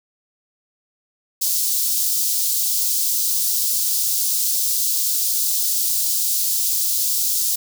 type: high-pass noise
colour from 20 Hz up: white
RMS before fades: -20 dBFS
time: 1.41-7.56 s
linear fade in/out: 10 ms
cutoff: 4400 Hz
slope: 24 dB/octave
effects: none